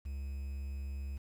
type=tone with quantisation; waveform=triangle; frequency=68.9 Hz; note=C#2; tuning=10 cents flat; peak=-35 dBFS; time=0.05-1.18 s; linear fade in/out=10 ms; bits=10; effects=none